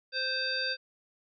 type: harmonic tone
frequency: 522 Hz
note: C5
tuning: 4 cents flat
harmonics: 1 / 3 / 5 / 7 / 9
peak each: -39 / -33 / -39 / -38 / -33 dBFS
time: 0.12-0.77 s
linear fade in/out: 50 ms
effects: none